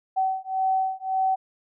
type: beating tone pair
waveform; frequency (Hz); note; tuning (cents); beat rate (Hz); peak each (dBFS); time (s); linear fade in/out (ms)
sine; 760 / 761.8; F#5 / G5; +46 / -50; 1.8; -25; 0.16-1.36; 20
effects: none